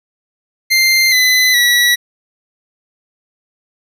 25% pulse tone with pitch steps, 2093 / 2015 / 1939.3 Hz, C7 / B6 / B6, 0 / +34 / -32 cents, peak -5 dBFS, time 0.7-1.96 s, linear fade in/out 20 ms, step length 420 ms, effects none

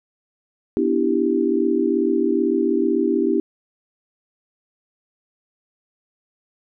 sine chord, E minor seventh, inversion second, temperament equal, 246.9 / 293.7 / 329.6 / 392 Hz, B3 / D4 / E4 / G4, 0 / 0 / 0 / 0 cents, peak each -23 / -23 / -21 / -21 dBFS, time 0.77-3.4 s, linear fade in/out 0 ms, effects none

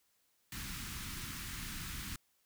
pink band-stop noise, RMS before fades -43 dBFS, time 0.52-2.16 s, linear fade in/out 2 ms, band 270 to 1200 Hz, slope 24 dB/octave, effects white hiss -75 dBFS RMS until 2.45 s

